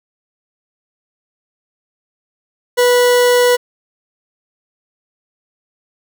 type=tone; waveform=40% pulse; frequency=490.3 Hz; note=B4; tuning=13 cents flat; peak=-8 dBFS; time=2.77-3.57 s; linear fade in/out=20 ms; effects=none